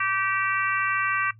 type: harmonic tone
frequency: 387.3 Hz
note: G4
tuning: 21 cents flat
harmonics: 3 / 4 / 5 / 6 / 7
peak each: -26 / -28 / -30 / -32 / -33 dBFS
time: 0-1.31 s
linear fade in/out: 5 ms
effects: noise-tail reverb RT60 0.1 s tail -17 dB re dry + added 110 Hz sine -48 dBFS peak until 1.39 s